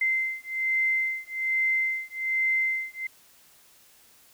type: beating tone pair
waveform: sine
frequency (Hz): 2076 / 2077.2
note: C7 / C7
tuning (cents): -14 / -13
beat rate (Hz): 1.2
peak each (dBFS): -27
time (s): 0.01-3.07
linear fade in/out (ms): 5
effects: white hiss -57 dBFS RMS until 4.33 s